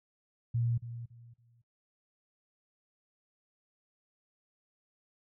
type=tone with echo; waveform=sine; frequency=117.8 Hz; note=A#2; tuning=19 cents sharp; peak=-27 dBFS; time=0.54-0.78 s; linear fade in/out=10 ms; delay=280 ms; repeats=3; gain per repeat=-12 dB; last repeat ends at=1.62 s; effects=noise-tail reverb RT60 0.5 s tail -23 dB re dry